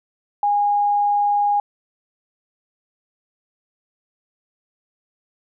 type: tone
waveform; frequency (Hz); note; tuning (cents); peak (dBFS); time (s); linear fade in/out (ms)
sine; 820; G#5; -22; -15; 0.43-1.6; 2
effects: none